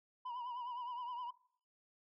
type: tone with vibrato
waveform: sine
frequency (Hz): 977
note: B5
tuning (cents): -19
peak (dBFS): -38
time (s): 0.25-1.31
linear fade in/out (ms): 10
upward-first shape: sine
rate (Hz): 9.7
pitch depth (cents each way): 67
effects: noise-tail reverb RT60 0.5 s tail -19 dB re dry + tanh soft clip ceiling -40 dBFS